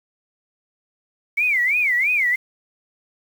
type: tone with vibrato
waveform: sine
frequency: 2194 Hz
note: C#7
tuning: 18 cents flat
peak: -16 dBFS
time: 1.37-2.36 s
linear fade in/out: 10 ms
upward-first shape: sine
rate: 3 Hz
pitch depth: 230 cents each way
effects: 7-bit